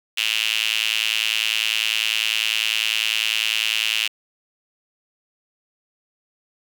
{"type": "tone with high-pass filter", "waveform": "sawtooth", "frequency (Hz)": 110, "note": "A2", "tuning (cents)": 0, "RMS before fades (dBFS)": -22, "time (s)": [0.17, 4.08], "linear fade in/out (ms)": 10, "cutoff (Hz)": 2800, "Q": 5.5, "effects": []}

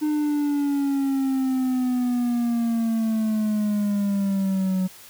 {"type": "exponential sweep", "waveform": "triangle", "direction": "down", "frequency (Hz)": [304.4, 185], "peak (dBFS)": -18, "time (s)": [0.01, 4.88], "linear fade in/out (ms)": 20, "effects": ["white hiss -46 dBFS RMS until 5.09 s"]}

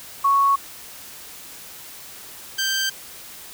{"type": "tone pair in turn", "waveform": ["sine", "15% pulse"], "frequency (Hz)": [1108.7, 1567.9], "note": ["C#6", "G6"], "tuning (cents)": [0, 0], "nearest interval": "tritone", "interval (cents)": 600, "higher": "second", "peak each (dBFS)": -14, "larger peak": "neither", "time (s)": [[0.24, 0.56], [2.58, 2.9]], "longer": "neither", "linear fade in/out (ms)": 10, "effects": ["white hiss -40 dBFS RMS until 3.53 s"]}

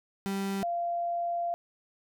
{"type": "tone pair in turn", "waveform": ["35% pulse", "sine"], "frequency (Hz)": [196, 690.2], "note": ["G3", "F5"], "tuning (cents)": [0, -21], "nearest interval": "octave + minor seventh", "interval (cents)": 2179, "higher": "second", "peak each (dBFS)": -28, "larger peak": "neither", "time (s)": [[0.26, 0.63], [0.63, 1.54]], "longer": "second", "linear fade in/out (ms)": 0, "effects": []}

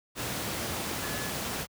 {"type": "tone in noise", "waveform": "sine", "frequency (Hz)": 1708, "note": "G#6", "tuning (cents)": 48, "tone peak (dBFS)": -40, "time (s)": [1, 1.33], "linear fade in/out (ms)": 50, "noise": "pink", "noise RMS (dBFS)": -33, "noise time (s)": [0.15, 1.67], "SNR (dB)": -10, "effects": ["high-pass 80 Hz 12 dB/octave"]}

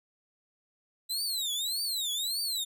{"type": "tone with vibrato", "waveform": "sawtooth", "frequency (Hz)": 3945, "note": "B7", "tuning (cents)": -3, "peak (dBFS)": -27, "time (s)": [1.09, 2.65], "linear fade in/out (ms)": 20, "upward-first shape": "triangle", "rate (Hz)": 1.7, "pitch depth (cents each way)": 290, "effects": []}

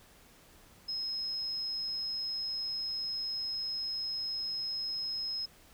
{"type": "tone", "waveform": "sine", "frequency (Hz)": 5140, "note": "E8", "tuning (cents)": -45, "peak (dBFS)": -33, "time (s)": [0.88, 5.46], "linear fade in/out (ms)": 10, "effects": ["pink hiss -59 dBFS RMS until 5.73 s"]}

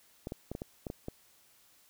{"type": "clicks", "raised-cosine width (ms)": 2, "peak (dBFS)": -24, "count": 8, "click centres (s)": [0.271, 0.321, 0.516, 0.551, 0.619, 0.868, 0.901, 1.084], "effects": ["white hiss -64 dBFS RMS until 1.89 s"]}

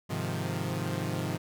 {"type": "chord", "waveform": "sawtooth", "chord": "F minor seventh", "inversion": "first", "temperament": "equal", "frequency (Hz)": [103.83, 130.81, 155.56, 174.61], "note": ["Ab2", "C3", "Eb3", "F3"], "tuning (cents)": [0, 0, 0, 0], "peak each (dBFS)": -32, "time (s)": [0.09, 1.38], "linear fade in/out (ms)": 20, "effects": []}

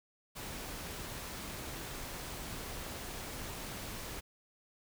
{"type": "noise", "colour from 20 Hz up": "pink", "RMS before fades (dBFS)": -43, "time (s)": [0.35, 4.21], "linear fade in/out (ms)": 20, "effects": []}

